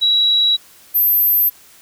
sine tone pair in turn, 3890 / 12315 Hz, B7 / G9, -27 / -32 cents, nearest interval octave + minor sixth, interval 1995 cents, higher second, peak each -11 / -11 dBFS, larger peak neither, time 0.01-0.57 / 0.94-1.5 s, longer neither, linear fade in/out 20 ms, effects white hiss -46 dBFS RMS until 1.81 s

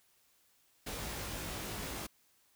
pink noise with comb filter, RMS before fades -41 dBFS, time 0.86-2.07 s, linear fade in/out 10 ms, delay 19 ms, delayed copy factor +0.85, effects white hiss -70 dBFS RMS until 2.55 s

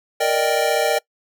square chord, Eb major seventh, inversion second, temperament equal, 466.2 / 587.3 / 622.3 / 784 Hz, Bb4 / D5 / Eb5 / G5, 0 / 0 / 0 / 0 cents, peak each -23 dBFS, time 0.2-0.99 s, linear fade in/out 10 ms, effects noise-tail reverb RT60 0.1 s tail -23 dB re dry

